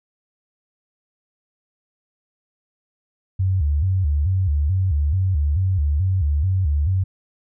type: tone with vibrato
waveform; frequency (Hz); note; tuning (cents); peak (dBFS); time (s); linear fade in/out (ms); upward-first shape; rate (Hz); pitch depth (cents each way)
sine; 83; E2; +12; -16; 3.39-7.04; 10; square; 2.3; 220
effects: none